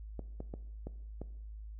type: clicks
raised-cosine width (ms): 2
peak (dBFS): -28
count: 5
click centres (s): 0.193 / 0.404 / 0.539 / 0.87 / 1.216
effects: noise-tail reverb RT60 0.8 s tail -17 dB re dry + added 53 Hz sine -43 dBFS peak until 1.79 s